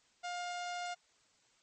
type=tone; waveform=sawtooth; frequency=708 Hz; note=F5; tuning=23 cents sharp; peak=-34 dBFS; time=0.23-0.95 s; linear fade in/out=20 ms; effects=white hiss -70 dBFS RMS until 1.62 s + MP3 32 kbps